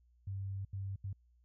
sine tone bursts at uneven times, 97.5 Hz, G2, 9 cents flat, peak -37 dBFS, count 3, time 0.27-0.65 / 0.73-0.96 / 1.04-1.13 s, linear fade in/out 5 ms, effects added 60 Hz sine -65 dBFS peak until 1.44 s

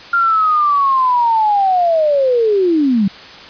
sine linear sweep, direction down, 1400 to 186 Hz, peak -10 dBFS, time 0.13-3.08 s, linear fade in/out 5 ms, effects white hiss -35 dBFS RMS until 3.49 s + resampled to 11025 Hz

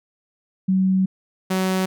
sine / sawtooth tone pair in turn, 188.8 / 187.6 Hz, F#3 / F#3, +35 / +24 cents, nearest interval unison, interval 11 cents, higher first, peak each -15 dBFS, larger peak neither, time 0.68-1.06 / 1.5-1.86 s, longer first, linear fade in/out 10 ms, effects none

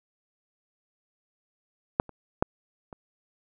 clicks, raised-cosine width 1 ms, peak -6 / -29 / -7 / -27 dBFS, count 4, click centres 1.999 / 2.093 / 2.425 / 2.928 s, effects none

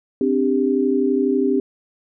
sine chord, C suspended second, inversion none, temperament equal with one note detuned, 261.6 / 293.7 / 395.6 Hz, C4 / D4 / G4, 0 / 0 / +16 cents, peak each -19 / -22 / -19 dBFS, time 0.21-1.6 s, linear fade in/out 2 ms, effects none

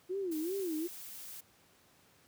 sine tone with vibrato, 350 Hz, F4, 4 cents sharp, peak -33 dBFS, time 0.09-0.88 s, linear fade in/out 20 ms, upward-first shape sine, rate 2.6 Hz, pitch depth 220 cents each way
blue noise, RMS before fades -47 dBFS, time 0.31-1.41 s, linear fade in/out 10 ms
effects pink hiss -65 dBFS RMS until 2.27 s + high-pass 100 Hz 12 dB/octave

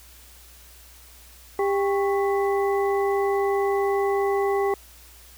harmonic tone with a mistuned harmonic, 397.7 Hz, G4, 25 cents sharp, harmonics 1 / 2 / 3 / 5, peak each -21 / -27 / -31 / -35 dBFS, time 1.59-4.74 s, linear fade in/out 2 ms, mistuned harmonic 3, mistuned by -130 cents, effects added 60 Hz sine -50 dBFS peak until 5.37 s + white hiss -50 dBFS RMS until 5.37 s

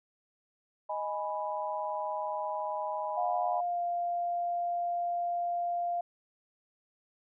sine chord, G# minor, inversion second, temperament equal, 622.3 / 830.6 / 987.8 Hz, D#5 / G#5 / B5, 0 / 0 / 0 cents, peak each -36 dBFS, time 0.89-3.61 s, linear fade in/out 10 ms
sine tone with pitch glide, 713 to 697.1 Hz, F5 to F5, +36 to -3 cents, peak -29 dBFS, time 3.17-6.01 s, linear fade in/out 5 ms, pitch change -39 cents, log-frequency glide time 3.47-3.81 s
effects none

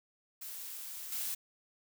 blue noise with level steps, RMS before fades -44 / -37 dBFS, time 0.41-1.35 s, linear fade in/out 10 ms, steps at 1.12 s, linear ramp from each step 2 ms, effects none

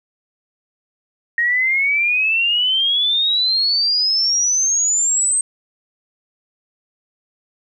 sine exponential sweep, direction up, 1864.7 to 8372 Hz, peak -14 dBFS, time 1.38-5.41 s, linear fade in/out 2 ms, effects 9-bit

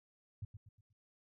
sine tone with echo, 103.83 Hz, G#2, in tune, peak -39 dBFS, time 0.42-0.45 s, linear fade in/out 5 ms, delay 120 ms, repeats 4, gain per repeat -8 dB, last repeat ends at 0.93 s, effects none

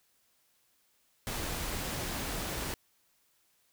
pink noise, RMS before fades -36 dBFS, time 1.27-2.74 s, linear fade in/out 0 ms, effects white hiss -71 dBFS RMS until 3.72 s

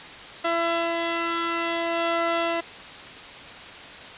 15% pulse tone pair together, 336 / 671.4 Hz, E4 / E5, +33 / +32 cents, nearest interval octave, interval 1199 cents, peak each -20 dBFS, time 0.44-2.61 s, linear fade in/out 10 ms, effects white hiss -40 dBFS RMS until 4.17 s + resampled to 8000 Hz

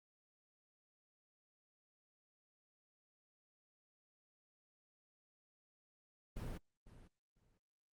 brown noise with echo, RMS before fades -44 dBFS, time 6.36-6.58 s, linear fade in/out 10 ms, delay 500 ms, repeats 2, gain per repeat -15 dB, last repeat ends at 7.58 s, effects Opus 24 kbps

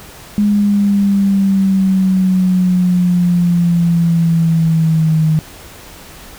sine exponential sweep, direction down, 207.5 to 156 Hz, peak -9 dBFS, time 0.38-5.39 s, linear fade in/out 0 ms, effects pink hiss -36 dBFS RMS until 6.38 s

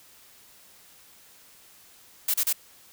blue noise bursts, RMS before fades -24 dBFS, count 3, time 2.28-2.528 s, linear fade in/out 5 ms, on 60 ms, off 34 ms, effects white hiss -54 dBFS RMS until 2.92 s

